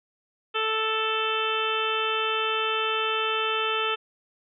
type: harmonic tone with a mistuned harmonic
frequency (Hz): 440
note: A4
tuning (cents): 0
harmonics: 1 / 2 / 3 / 4 / 5 / 6 / 7 / 8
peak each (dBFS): -30 / -35 / -28 / -36 / -41 / -30 / -31 / -37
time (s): 0.54-3.96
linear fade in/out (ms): 20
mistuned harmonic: 5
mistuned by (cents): +16
effects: none